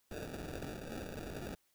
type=noise with sample-and-hold; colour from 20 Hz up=blue; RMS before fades=-44 dBFS; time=0.11-1.55 s; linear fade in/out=2 ms; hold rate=1050 Hz; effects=white hiss -75 dBFS RMS until 1.74 s